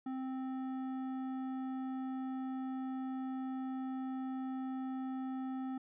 sine tone with hard clipping, 261.6 Hz, C4, in tune, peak -39 dBFS, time 0.06-5.78 s, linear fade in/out 5 ms, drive 10 dB, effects resampled to 8000 Hz

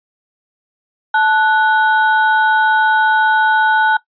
triangle ring-modulated tone, 1174.7 Hz, D6, in tune, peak -5 dBFS, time 1.14-3.97 s, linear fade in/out 5 ms, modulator 302 Hz, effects noise-tail reverb RT60 0.1 s tail -18 dB re dry + resampled to 11025 Hz

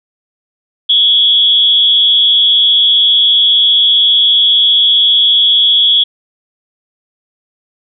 sine tone with amplitude modulation, 3356 Hz, G#7, 17 cents sharp, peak -3 dBFS, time 0.89-6.04 s, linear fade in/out 10 ms, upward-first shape sine, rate 215 Hz, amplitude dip 60%, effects none

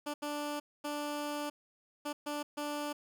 15% pulse tone bursts at uneven times, 293.7 Hz, D4, in tune, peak -29 dBFS, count 6, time 0.06-0.14 / 0.22-0.6 / 0.84-1.5 / 2.05-2.13 / 2.26-2.43 / 2.57-2.93 s, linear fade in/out 10 ms, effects none

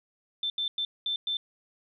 sine tone bursts at uneven times, 3548 Hz, A7, 14 cents sharp, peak -27 dBFS, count 5, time 0.43-0.5 / 0.58-0.68 / 0.78-0.85 / 1.06-1.16 / 1.27-1.37 s, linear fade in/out 2 ms, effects none

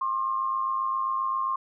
sine tone pair together, 1067.2 / 1174.7 Hz, C6 / D6, +34 / 0 cents, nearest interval major second, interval 166 cents, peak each -25 / -34 dBFS, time 0.01-1.56 s, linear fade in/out 5 ms, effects none

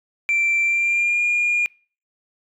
sine tone with pitch glide, 2349 to 2421 Hz, D7 to D#7, 0 to -48 cents, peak -15 dBFS, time 0.29-1.66 s, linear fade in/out 0 ms, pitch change +52 cents, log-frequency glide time 0.63-1.22 s, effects noise-tail reverb RT60 0.4 s tail -26 dB re dry + tanh soft clip ceiling -14 dBFS

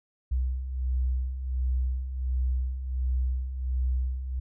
sine beating tone pair, 62.5 / 63.9 Hz, B1 / C2, +21 / -40 cents, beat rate 1.4 Hz, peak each -33 / -26 dBFS, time 0.31-4.4 s, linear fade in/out 10 ms, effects none

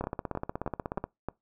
two click trains, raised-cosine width 1 ms, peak -18 / -18 dBFS, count 5 / 18, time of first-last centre 0.04-1.286 / 0.01-1.04 s, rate 3.21 / 16.5 Hz, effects noise-tail reverb RT60 0.2 s tail -24 dB re dry

